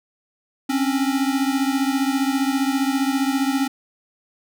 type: beating tone pair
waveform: square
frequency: 266.7 / 281.7 Hz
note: C4 / C#4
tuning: +33 / +28 cents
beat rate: 15 Hz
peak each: -21 / -24 dBFS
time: 0.69-3.68 s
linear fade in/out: 10 ms
effects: none